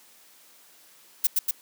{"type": "noise with echo", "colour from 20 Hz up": "violet", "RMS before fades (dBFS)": -20, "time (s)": [1.24, 1.27], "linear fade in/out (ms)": 5, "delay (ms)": 120, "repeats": 2, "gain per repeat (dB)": -2, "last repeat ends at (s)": 1.51, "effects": ["white hiss -55 dBFS RMS until 1.61 s", "high-pass 200 Hz 12 dB/octave"]}